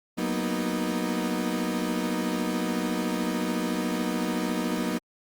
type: chord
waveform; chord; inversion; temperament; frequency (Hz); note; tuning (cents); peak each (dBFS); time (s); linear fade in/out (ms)
35% pulse; B major seventh; second; equal; 185 / 233.1 / 246.9 / 311.1; F#3 / A#3 / B3 / D#4; 0 / 0 / 0 / 0; -30; 0.17-4.99; 20
effects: Opus 48 kbps